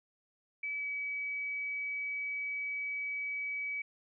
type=tone with pitch glide; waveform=sine; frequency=2295 to 2280 Hz; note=D7 to C#7; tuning=-40 to +48 cents; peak=-34 dBFS; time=0.63-3.82 s; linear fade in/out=5 ms; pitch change=-12 cents; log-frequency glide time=0.77-0.86 s; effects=none